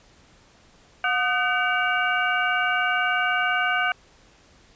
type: tone cluster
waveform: sine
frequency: 723 / 1235 / 1517 / 2283 / 2815 Hz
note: F#5 / D#6 / F#6 / D7 / F7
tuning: -40 / -13 / +43 / -50 / +13 cents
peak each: -27 / -28 / -23 / -28 / -31 dBFS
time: 1.04-3.92 s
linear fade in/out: 2 ms
effects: pink hiss -55 dBFS RMS until 4.75 s + resampled to 16000 Hz